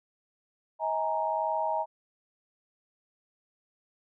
sine chord, D# suspended fourth, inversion none, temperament equal with one note detuned, 636.1 / 830.6 / 932.3 Hz, D#5 / G#5 / A#5, +38 / 0 / 0 cents, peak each -31 / -32 / -30 dBFS, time 0.79-1.86 s, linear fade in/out 50 ms, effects none

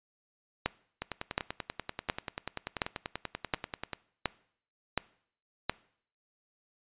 two click trains, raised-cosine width 0.3 ms, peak -11 / -18 dBFS, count 8 / 31, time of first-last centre 0.66-5.696 / 1.02-3.933 s, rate 1.39 / 10.3 Hz, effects noise-tail reverb RT60 0.6 s tail -21 dB re dry + resampled to 8000 Hz

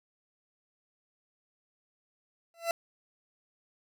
40% pulse tone with exponential growth, 673 Hz, E5, 36 cents sharp, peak -23 dBFS, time 2.54-2.71 s, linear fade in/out 1 ms, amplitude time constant 35 ms, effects none

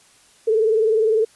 sine tone with vibrato, 440 Hz, A4, in tune, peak -14 dBFS, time 0.47-1.25 s, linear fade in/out 10 ms, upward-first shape sine, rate 20 Hz, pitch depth 76 cents each way, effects white hiss -53 dBFS RMS until 1.35 s + resampled to 24000 Hz

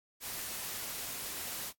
white noise, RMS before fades -40 dBFS, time 0.2-1.73 s, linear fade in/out 50 ms, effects noise-tail reverb RT60 0.1 s tail -20 dB re dry + AAC 64 kbps

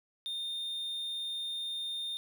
triangle tone, 3639 Hz, A#7, 42 cents flat, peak -33 dBFS, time 0.26-2.17 s, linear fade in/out 0 ms, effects none

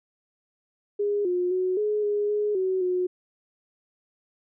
sine tone with pitch steps, 410.1 / 357.9 / 369.3 / 421.4 / 413.6 / 417.9 / 375.5 / 363.3 Hz, G#4 / F4 / F#4 / G#4 / G#4 / G#4 / F#4 / F#4, -22 / +42 / -3 / +25 / -7 / +11 / +26 / -32 cents, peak -22 dBFS, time 0.99-3.07 s, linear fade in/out 10 ms, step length 260 ms, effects none

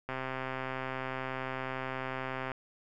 click train, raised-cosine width 0.5 ms, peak -21 dBFS, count 319, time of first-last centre 0.09-2.517 s, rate 131 Hz, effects none

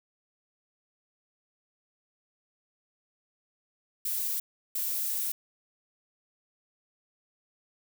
violet noise bursts at uneven times, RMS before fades -31 dBFS, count 2, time 4.05-4.4 / 4.75-5.32 s, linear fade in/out 5 ms, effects none

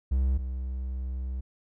triangle tone pair in turn, 65.41 / 64.17 Hz, C2 / C2, 0 / -33 cents, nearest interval unison, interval 33 cents, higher first, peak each -20 / -28 dBFS, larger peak first, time 0.11-0.38 / 0.38-1.41 s, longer second, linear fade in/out 10 ms, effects none

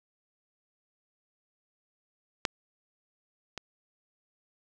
clicks, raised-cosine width 0.2 ms, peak -8 / -19 dBFS, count 2, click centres 2.452 / 3.577 s, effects none

